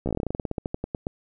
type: slowing click train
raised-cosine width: 2 ms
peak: -14 dBFS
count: 21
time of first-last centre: 0.06-1.069 s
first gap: 14 ms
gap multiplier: 1.12
effects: none